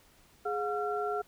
sine tone cluster, 416.5 / 718 / 1365 Hz, G#4 / F5 / F6, +5 / +48 / -40 cents, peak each -33 / -34 / -36 dBFS, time 0.45-1.22 s, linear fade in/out 10 ms, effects pink hiss -62 dBFS RMS until 1.27 s

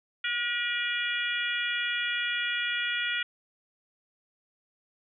harmonic tone, 479.8 Hz, A#4, 50 cents sharp, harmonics 3 / 4 / 5 / 6 / 7, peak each -32 / -33 / -34 / -35 / -35 dBFS, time 0.24-3.23 s, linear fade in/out 5 ms, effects none

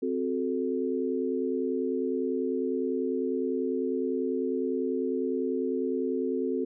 sine chord, F# diminished, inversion second, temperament equal, 261.6 / 370 / 440 Hz, C4 / F#4 / A4, 0 / 0 / 0 cents, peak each -30 / -31 / -31 dBFS, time 0.02-6.65 s, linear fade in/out 10 ms, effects none

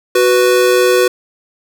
square tone pair together, 370 / 493.9 Hz, F#4 / B4, 0 / 0 cents, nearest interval perfect fourth, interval 500 cents, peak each -12 / -12 dBFS, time 0.15-1.08 s, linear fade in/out 5 ms, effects none

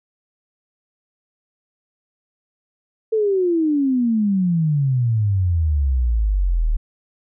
sine exponential sweep, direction down, 450.2 to 36.71 Hz, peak -15 dBFS, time 3.12-6.77 s, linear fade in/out 10 ms, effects none

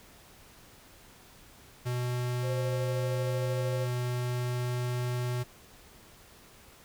square tone, 123.47 Hz, B2, in tune, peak -30 dBFS, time 1.85-5.44 s, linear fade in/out 20 ms
sine tone with tremolo, 523.3 Hz, C5, in tune, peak -32 dBFS, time 2.42-3.88 s, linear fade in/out 50 ms, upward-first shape square, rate 13 Hz, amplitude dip 30%
effects pink hiss -55 dBFS RMS until 6.84 s

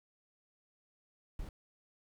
brown noise, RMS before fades -41 dBFS, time 1.39-1.49 s, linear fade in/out 2 ms, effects none

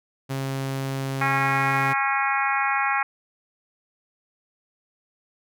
sawtooth tone, 135.1 Hz, C#3, 44 cents flat, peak -22 dBFS, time 0.29-1.94 s, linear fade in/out 20 ms
harmonic tone, 273.3 Hz, C#4, 24 cents flat, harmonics 3 / 4 / 5 / 6 / 7 / 8 / 9, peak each -26 / -27 / -28 / -29 / -29 / -30 / -31 dBFS, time 1.21-3.03 s, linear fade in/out 5 ms
effects none

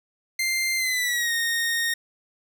sawtooth tone with pitch glide, 2093 to 1853.9 Hz, C7 to A#6, 0 to -10 cents, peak -19 dBFS, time 0.39-1.94 s, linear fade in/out 5 ms, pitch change -210 cents, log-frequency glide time 0.76-1.33 s, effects none

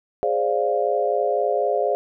sine chord, D half-diminished seventh, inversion second, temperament equal, 415.3 / 523.3 / 587.3 / 698.5 Hz, Ab4 / C5 / D5 / F5, 0 / 0 / 0 / 0 cents, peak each -24 dBFS, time 0.23-1.95 s, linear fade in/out 0 ms, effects none

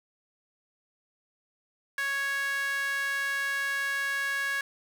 sawtooth tone with high-pass filter, 554.4 Hz, C#5, in tune, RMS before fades -30 dBFS, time 1.98-4.61 s, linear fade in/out 2 ms, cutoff 1600 Hz, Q 5, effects none

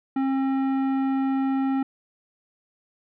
triangle tone with tanh clipping, 268.5 Hz, C4, 45 cents sharp, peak -23 dBFS, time 0.16-1.83 s, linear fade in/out 5 ms, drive 17 dB, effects none

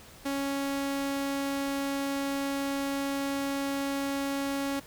sawtooth tone, 277.2 Hz, C#4, in tune, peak -25 dBFS, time 0.25-4.8 s, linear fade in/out 10 ms, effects pink hiss -51 dBFS RMS until 4.86 s

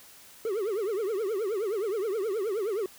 triangle tone with vibrato, 415.3 Hz, G#4, in tune, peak -25 dBFS, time 0.45-2.86 s, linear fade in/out 2 ms, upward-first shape triangle, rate 9.5 Hz, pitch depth 240 cents each way, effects white hiss -52 dBFS RMS until 2.98 s

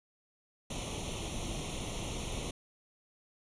pink noise with comb filter, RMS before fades -38 dBFS, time 0.7-2.51 s, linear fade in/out 5 ms, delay 0.31 ms, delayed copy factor +0.85, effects resampled to 22050 Hz

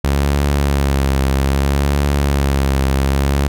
sawtooth tone with vibrato, 69.3 Hz, C#2, in tune, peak -9 dBFS, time 0.04-3.48 s, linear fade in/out 5 ms, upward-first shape triangle, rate 0.62 Hz, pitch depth 56 cents each way, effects none

